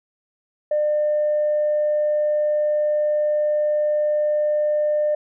sine tone, 600 Hz, D5, 37 cents sharp, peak -16 dBFS, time 0.71-5.15 s, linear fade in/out 5 ms, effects tanh soft clip ceiling -13 dBFS

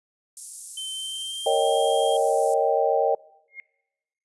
white high-pass noise, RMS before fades -35 dBFS, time 0.37-2.54 s, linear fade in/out 0 ms, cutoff 7100 Hz, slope 24 dB/octave
square tone with pitch glide, 3091 to 3219 Hz, G7 to G7, -25 to +45 cents, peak -31 dBFS, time 0.77-2.17 s, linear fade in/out 5 ms, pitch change +70 cents, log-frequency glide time 0.93-1.68 s
sine chord, Eb dominant seventh, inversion second, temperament equal with one note detuned, 461.3 / 554.4 / 622.3 / 784 Hz, Bb4 / Db5 / Eb5 / G5, -18 / 0 / 0 / 0 cents, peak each -24 dBFS, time 1.46-3.15 s, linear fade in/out 5 ms
sine tone with exponential growth, 2138 Hz, C7, 37 cents sharp, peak -31 dBFS, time 3.48-3.6 s, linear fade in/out 1 ms, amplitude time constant 25 ms
effects noise-tail reverb RT60 1.0 s tail -23 dB re dry + resampled to 24000 Hz

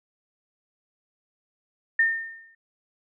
sine tone with exponential decay, 1817 Hz, A#6, 45 cents flat, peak -15 dBFS, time 1.99-2.55 s, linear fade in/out 5 ms, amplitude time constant 120 ms, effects none

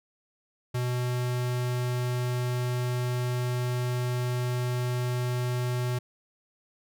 square tone, 123.9 Hz, B2, 6 cents sharp, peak -27 dBFS, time 0.74-5.99 s, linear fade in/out 10 ms, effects none

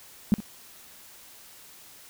sine tone with echo, 207.7 Hz, G#3, in tune, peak -15 dBFS, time 0.32-0.34 s, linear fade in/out 0 ms, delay 63 ms, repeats 1, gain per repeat -15 dB, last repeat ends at 0.403 s, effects white hiss -50 dBFS RMS until 2.09 s

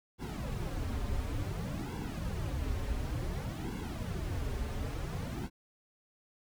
brown noise with flanger, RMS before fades -36 dBFS, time 0.18-5.5 s, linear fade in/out 50 ms, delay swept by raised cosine 1.6 to 6.2 ms, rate 0.56 Hz, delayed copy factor -0.9, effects none

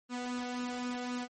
sawtooth tone with flanger, 246.9 Hz, B3, in tune, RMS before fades -37 dBFS, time 0.09-1.28 s, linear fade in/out 50 ms, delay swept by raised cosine 0.72 to 1.46 ms, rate 3.8 Hz, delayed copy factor +0.6, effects MP3 32 kbps

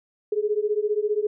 sine beating tone pair, 412.9 / 427.9 Hz, G#4 / A4, -10 / -48 cents, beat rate 15 Hz, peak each -24 dBFS, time 0.32-1.27 s, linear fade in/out 5 ms, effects none

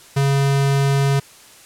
square tone, 138.59 Hz, C#3, in tune, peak -15 dBFS, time 0.16-1.2 s, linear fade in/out 10 ms, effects white hiss -45 dBFS RMS until 1.65 s + low-pass 11000 Hz 12 dB/octave

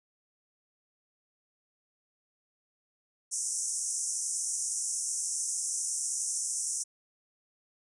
white band-pass noise, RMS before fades -33 dBFS, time 3.31-6.84 s, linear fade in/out 20 ms, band 5600 to 9900 Hz, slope 96 dB/octave, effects resampled to 24000 Hz

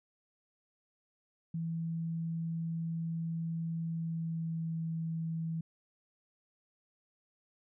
sine tone with pitch glide, 164.81 to 163.11 Hz, E3 to E3, 0 to -18 cents, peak -33 dBFS, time 1.54-5.61 s, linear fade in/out 5 ms, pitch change -18 cents, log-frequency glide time 3.81-4.81 s, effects none

